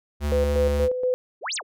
square tone with vibrato, 72.7 Hz, D2, 17 cents flat, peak -23 dBFS, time 0.2-0.89 s, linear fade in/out 50 ms, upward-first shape triangle, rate 3.6 Hz, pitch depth 20 cents each way
sine tone with tremolo, 504 Hz, B4, 35 cents sharp, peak -19 dBFS, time 0.32-1.14 s, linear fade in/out 0 ms, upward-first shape square, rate 4.2 Hz, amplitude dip 50%
sine exponential two-way sweep, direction up then down, 324.3 to 9220 to 324.3 Hz, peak -26 dBFS, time 1.41-1.63 s, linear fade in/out 50 ms, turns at 1.55 s
effects none

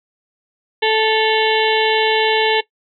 harmonic tone with a mistuned harmonic, 438.4 Hz, A4, 6 cents flat, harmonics 1 / 2 / 4 / 5 / 6 / 7 / 8 / 9, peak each -16 / -19 / -22 / -23 / -24 / -24 / -25 / -26 dBFS, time 0.82-2.61 s, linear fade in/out 10 ms, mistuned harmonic 6, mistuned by +86 cents, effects noise-tail reverb RT60 0.1 s tail -18 dB re dry

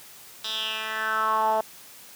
10% pulse tone with band-pass filter sweep, 219 Hz, A3, 8 cents flat, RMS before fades -26 dBFS, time 0.44-1.61 s, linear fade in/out 5 ms, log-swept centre 4100 to 720 Hz, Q 4.5, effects white hiss -47 dBFS RMS until 2.15 s + high-pass 80 Hz 12 dB/octave

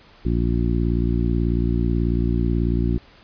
harmonic tone, 58.27 Hz, A#1, in tune, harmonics 1 / 2 / 3 / 4 / 5 / 6, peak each -21 / -24 / -26 / -27 / -28 / -29 dBFS, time 0.25-2.98 s, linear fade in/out 5 ms, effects pink hiss -50 dBFS RMS until 3.23 s + resampled to 11025 Hz

